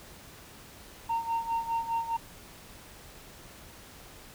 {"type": "tone with tremolo", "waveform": "sine", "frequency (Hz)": 918, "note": "A#5", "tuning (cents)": -27, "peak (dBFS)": -23, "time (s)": [1.09, 2.17], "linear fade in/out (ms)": 10, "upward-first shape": "sine", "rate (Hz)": 4.9, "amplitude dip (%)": 80, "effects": ["tanh soft clip ceiling -25 dBFS", "pink hiss -50 dBFS RMS until 4.34 s"]}